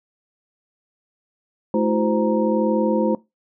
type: tone cluster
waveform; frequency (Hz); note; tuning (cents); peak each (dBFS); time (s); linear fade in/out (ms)
sine; 215.2 / 327.7 / 368.7 / 517 / 934; A3 / E4 / F#4 / C5 / A#5; -38 / -10 / -6 / -21 / +3; -20 / -23 / -25 / -22 / -28; 1.74-3.15; 2
effects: noise-tail reverb RT60 0.2 s tail -20 dB re dry